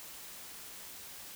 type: silence
effects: white hiss -48 dBFS RMS until 1.35 s